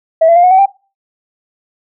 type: tone with pitch steps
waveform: sine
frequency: 649 / 674.6 / 701.2 / 728.9 / 757.7 / 787.6 Hz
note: E5 / E5 / F5 / F#5 / F#5 / G5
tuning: -27 / +40 / +7 / -26 / +41 / +8 cents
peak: -3 dBFS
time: 0.21-0.66 s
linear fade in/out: 10 ms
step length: 75 ms
effects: noise-tail reverb RT60 0.3 s tail -20 dB re dry + tanh soft clip ceiling 0 dBFS